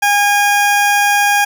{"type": "tone", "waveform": "20% pulse", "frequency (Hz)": 816, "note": "G#5", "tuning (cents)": -31, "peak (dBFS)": -5, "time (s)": [0.02, 1.45], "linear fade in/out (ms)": 10, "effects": []}